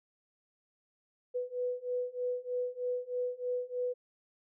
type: beating tone pair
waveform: sine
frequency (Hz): 493.9 / 497.1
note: B4 / B4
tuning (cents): 0 / +11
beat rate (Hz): 3.2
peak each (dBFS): -36 / -35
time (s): 1.34-3.94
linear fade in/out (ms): 20
effects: none